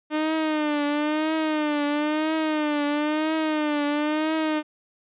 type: tone with vibrato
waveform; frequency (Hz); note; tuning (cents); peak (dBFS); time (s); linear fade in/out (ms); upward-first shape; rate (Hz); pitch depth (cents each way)
sawtooth; 303.6; D#4; -42; -18; 0.1-4.63; 50; triangle; 1; 85
effects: resampled to 8000 Hz